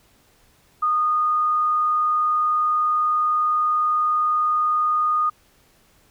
sine tone, 1230 Hz, D#6, 20 cents flat, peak -17 dBFS, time 0.82-5.3 s, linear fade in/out 10 ms, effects pink hiss -58 dBFS RMS until 6.1 s

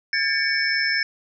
sine tone cluster, 1627 / 1771 / 2246 / 5290 Hz, G#6 / A6 / C#7 / E8, -36 / +11 / +22 / +5 cents, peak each -25 dBFS, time 0.13-1.03 s, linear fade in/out 2 ms, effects none

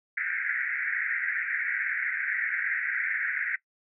pink band-pass noise, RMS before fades -30 dBFS, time 0.17-3.56 s, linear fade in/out 5 ms, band 1500 to 2200 Hz, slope 96 dB/octave, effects noise-tail reverb RT60 0.1 s tail -19 dB re dry

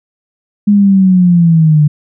sine linear sweep, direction down, 207.7 to 146.83 Hz, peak -4 dBFS, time 0.67-1.88 s, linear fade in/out 10 ms, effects none

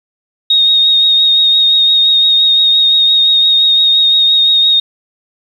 sine tone with vibrato, 3729 Hz, A#7, in tune, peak -6 dBFS, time 0.5-4.8 s, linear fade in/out 5 ms, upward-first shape triangle, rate 5.8 Hz, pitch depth 24 cents each way, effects 7-bit

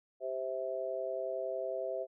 harmonic tone, 130.81 Hz, C3, in tune, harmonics 3 / 4 / 5, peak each -41 / -38 / -37 dBFS, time 0.2-2.07 s, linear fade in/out 50 ms, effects none

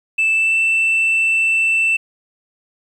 sine tone with pitch glide, 2639 to 2665 Hz, E7 to E7, +1 to +18 cents, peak -11 dBFS, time 0.18-1.97 s, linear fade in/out 10 ms, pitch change +17 cents, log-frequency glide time 0.32-0.56 s, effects tanh soft clip ceiling -11 dBFS + 8-bit

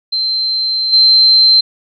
sine tone with level steps, 4115 Hz, C8, 30 cents flat, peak -13 / -5 dBFS, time 0.12-1.61 s, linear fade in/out 10 ms, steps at 0.92 s, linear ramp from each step 20 ms, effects none

